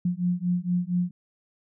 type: beating tone pair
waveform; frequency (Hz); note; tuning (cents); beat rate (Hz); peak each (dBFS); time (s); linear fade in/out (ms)
sine; 175.6 / 179.9; F3 / F#3; +10 / -48; 4.3; -26; 0.05-1.11; 5
effects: none